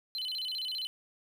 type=tone with vibrato; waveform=triangle; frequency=3519 Hz; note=A7; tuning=in tune; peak=-32 dBFS; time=0.15-0.87 s; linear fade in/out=0 ms; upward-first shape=square; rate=15 Hz; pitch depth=270 cents each way; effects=none